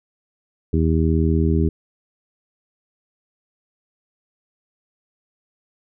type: harmonic tone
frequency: 80.4 Hz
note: E2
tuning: 43 cents flat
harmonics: 1 / 2 / 3 / 4 / 5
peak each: -18 / -21 / -23 / -24 / -25 dBFS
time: 0.73-1.69 s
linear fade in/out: 5 ms
effects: none